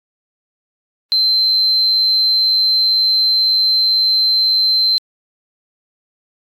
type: tone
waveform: sine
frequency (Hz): 4101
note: C8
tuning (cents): -36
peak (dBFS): -10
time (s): 1.12-4.98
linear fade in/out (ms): 0
effects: tanh soft clip ceiling -6 dBFS + AAC 48 kbps